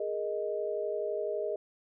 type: chord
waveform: sine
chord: Ab suspended second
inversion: none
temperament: just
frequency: 415.3 / 467.2 / 623 Hz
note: Ab4 / Bb4 / Eb5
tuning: 0 / +4 / +2 cents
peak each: -34 / -37 / -34 dBFS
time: 0-1.56 s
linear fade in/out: 5 ms
effects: none